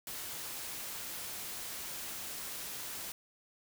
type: noise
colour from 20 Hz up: white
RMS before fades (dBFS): -42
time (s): 0.07-3.12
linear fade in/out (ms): 2
effects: none

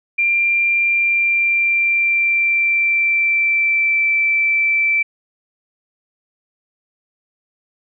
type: tone with pitch glide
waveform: sine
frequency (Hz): 2379 to 2330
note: D7 to D7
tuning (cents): +22 to -14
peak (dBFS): -13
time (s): 0.18-5.03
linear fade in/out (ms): 10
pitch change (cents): -36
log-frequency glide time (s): 0.9-4.09
effects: none

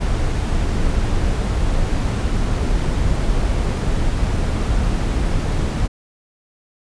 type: noise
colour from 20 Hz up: brown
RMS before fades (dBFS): -18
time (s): 0-5.88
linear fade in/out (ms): 20
effects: resampled to 22050 Hz

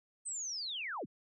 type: linear sweep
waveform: sine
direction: down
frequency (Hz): 8372 to 82.41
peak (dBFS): -37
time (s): 0.25-1.06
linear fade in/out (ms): 20
effects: none

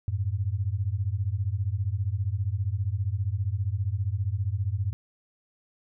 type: beating tone pair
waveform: sine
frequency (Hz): 91.3 / 106.3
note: F#2 / G#2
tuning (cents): -23 / +41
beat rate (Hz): 15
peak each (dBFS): -28 / -28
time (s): 0.08-4.93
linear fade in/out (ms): 0
effects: none

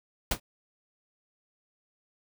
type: noise with exponential decay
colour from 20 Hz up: pink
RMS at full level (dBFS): -21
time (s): 0.31-0.4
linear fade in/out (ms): 5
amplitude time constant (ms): 19
effects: none

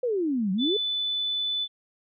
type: exponential two-way sweep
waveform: sine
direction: down then up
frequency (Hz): 519 to 181 to 443.7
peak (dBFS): -23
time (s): 0.03-0.77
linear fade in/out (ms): 5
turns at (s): 0.52
type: tone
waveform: sine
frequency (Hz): 3495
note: A7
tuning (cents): -12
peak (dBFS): -25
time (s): 0.58-1.68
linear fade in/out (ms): 50
effects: none

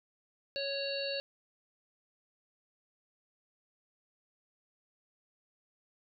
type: harmonic tone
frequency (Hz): 554.4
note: C#5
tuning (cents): 0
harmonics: 1 / 3 / 5 / 7 / 8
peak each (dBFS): -36 / -46 / -41 / -43 / -39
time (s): 0.56-1.2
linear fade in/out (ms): 0
effects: none

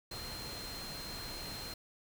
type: tone in noise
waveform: sine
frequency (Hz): 4173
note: C8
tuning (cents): -5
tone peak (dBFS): -45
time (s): 0.11-1.74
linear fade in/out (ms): 5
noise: pink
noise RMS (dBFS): -45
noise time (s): 0.11-1.74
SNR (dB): -3
effects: none

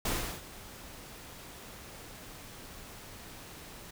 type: noise with ADSR envelope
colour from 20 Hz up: pink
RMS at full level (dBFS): -31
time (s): 0.05-3.91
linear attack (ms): 5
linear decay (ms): 350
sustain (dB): -17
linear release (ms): 7
effects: none

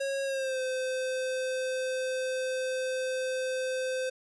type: tone with pitch glide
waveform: square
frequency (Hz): 547 to 516.3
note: C#5 to C5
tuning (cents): -23 to -23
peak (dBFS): -30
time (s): 0-4.1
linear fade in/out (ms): 10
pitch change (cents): -100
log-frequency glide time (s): 0.24-0.61
effects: resampled to 24000 Hz + 12-bit

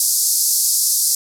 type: band-pass noise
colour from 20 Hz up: white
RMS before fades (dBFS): -17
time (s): 0-1.15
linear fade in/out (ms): 2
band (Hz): 4700 to 13000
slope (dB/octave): 48
effects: none

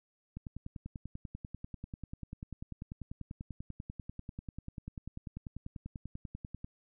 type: click train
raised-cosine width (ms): 5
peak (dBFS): -29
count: 65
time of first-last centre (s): 0.37-6.645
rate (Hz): 10.2
effects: none

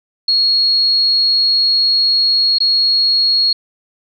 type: tone with dropouts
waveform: sine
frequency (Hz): 4309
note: C#8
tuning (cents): -50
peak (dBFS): -10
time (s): 0.28-3.53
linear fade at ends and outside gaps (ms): 5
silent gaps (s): 2.585-2.603
effects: none

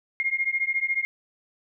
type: beating tone pair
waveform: sine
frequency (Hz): 2128 / 2142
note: C7 / C7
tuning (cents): +29 / +40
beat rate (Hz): 14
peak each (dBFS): -26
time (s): 0.2-1.05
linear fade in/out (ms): 0
effects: none

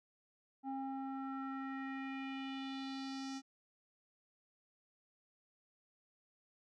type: tone with low-pass filter sweep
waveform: square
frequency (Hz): 268.8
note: C4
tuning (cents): +47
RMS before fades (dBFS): -43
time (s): 0.63-3.42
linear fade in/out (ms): 50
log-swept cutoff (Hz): 770 to 6000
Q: 3
effects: none

